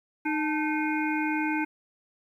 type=harmonic tone with a mistuned harmonic; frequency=307.2 Hz; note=D#4; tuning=22 cents flat; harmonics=1 / 3 / 5 / 7 / 8; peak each=-27 / -32 / -34 / -35 / -36 dBFS; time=0.25-1.65 s; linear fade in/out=10 ms; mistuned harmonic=3; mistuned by=-80 cents; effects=10-bit